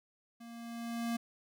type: tone with level ramp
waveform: square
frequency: 233.1 Hz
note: A#3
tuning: in tune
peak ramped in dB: -49 to -32 dBFS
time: 0.4-1.17 s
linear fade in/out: 10 ms
effects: none